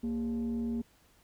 sine tone with frequency modulation, 233.1 Hz, A#3, in tune, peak -29 dBFS, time 0.03-0.82 s, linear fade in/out 10 ms, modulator 170 Hz, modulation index 0.43, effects tanh soft clip ceiling -27 dBFS + pink hiss -65 dBFS RMS until 1.23 s

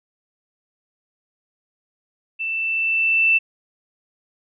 sine tone with level ramp, 2663 Hz, E7, 17 cents sharp, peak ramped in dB -23 to -12 dBFS, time 2.39-3.39 s, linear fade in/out 20 ms, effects none

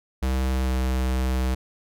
square tone with pitch glide, 65.1 to 64.28 Hz, C2 to C2, -8 to -30 cents, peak -22 dBFS, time 0.22-1.55 s, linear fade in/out 10 ms, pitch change -22 cents, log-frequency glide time 0.51-0.78 s, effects none

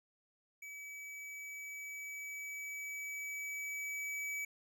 square tone with level ramp, 2287 Hz, D7, 47 cents flat, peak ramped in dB -47 to -38 dBFS, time 0.62-4.45 s, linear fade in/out 5 ms, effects none

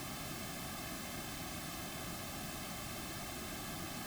pink noise with comb filter, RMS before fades -44 dBFS, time 0-4.06 s, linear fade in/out 0 ms, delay 2.1 ms, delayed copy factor -0.75, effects none

